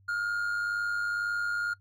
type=tone with amplitude modulation; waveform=triangle; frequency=1417 Hz; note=F6; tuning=25 cents sharp; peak=-24 dBFS; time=0.08-1.74 s; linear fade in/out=10 ms; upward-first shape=sine; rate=102 Hz; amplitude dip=45%; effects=noise-tail reverb RT60 0.1 s tail -22 dB re dry + added 97 Hz sine -58 dBFS peak until 1.8 s